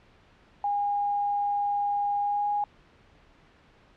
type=tone with pitch glide; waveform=sine; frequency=815 to 823.5 Hz; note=G#5 to G#5; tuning=-33 to -15 cents; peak=-24 dBFS; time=0.64-2.64 s; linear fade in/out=2 ms; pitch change=+18 cents; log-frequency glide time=2.2-2.48 s; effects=pink hiss -58 dBFS RMS until 3.96 s + low-pass 3000 Hz 12 dB/octave